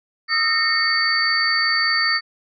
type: tone cluster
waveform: sine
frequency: 1246 / 1331 / 1834 / 2186 / 4562 Hz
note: D#6 / E6 / A#6 / C#7 / C#8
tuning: +2 / +16 / -29 / -25 / +49 cents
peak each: -27 / -28 / -20 / -26 / -20 dBFS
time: 0.28-2.21 s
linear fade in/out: 50 ms
effects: none